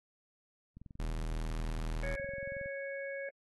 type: click train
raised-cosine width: 5 ms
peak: -37 dBFS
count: 42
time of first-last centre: 0.77-2.659 s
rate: 21.7 Hz
type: tone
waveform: 45% pulse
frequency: 40 Hz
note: D#1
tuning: 49 cents sharp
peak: -34 dBFS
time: 0.99-2.16 s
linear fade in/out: 10 ms
type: harmonic tone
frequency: 553 Hz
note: C#5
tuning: 4 cents flat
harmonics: 1 / 3 / 4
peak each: -39 / -44 / -46 dBFS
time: 2.03-3.29 s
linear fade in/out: 2 ms
effects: AAC 32 kbps